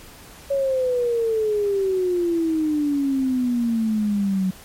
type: exponential sweep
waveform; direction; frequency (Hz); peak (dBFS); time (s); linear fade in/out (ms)
sine; down; 560 to 185; -18; 0.5-4.51; 10
effects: pink hiss -44 dBFS RMS until 4.64 s + MP3 64 kbps